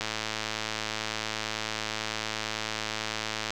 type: click train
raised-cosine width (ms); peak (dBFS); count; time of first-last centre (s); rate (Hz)
0.2; -13; 382; 0.01-3.505; 109
effects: none